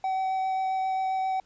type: tone with vibrato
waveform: triangle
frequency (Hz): 760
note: F#5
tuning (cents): +46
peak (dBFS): -23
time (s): 0.04-1.4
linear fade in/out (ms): 2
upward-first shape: sine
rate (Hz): 7.5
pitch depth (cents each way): 8
effects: pink hiss -64 dBFS RMS until 1.45 s + resampled to 16000 Hz